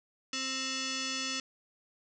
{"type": "tone with frequency modulation", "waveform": "sine", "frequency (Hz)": 1318.5, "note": "E6", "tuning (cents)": 0, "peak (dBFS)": -32, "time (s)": [0.33, 1.4], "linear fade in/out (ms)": 2, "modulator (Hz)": 791, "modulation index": 6.6, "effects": []}